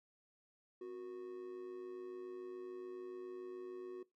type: tone with amplitude modulation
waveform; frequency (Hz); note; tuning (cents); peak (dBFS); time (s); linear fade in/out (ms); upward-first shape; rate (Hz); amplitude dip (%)
triangle; 367.2; F#4; -13; -40; 0.81-4.03; 5; sine; 107; 55
effects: noise-tail reverb RT60 0.2 s tail -20 dB re dry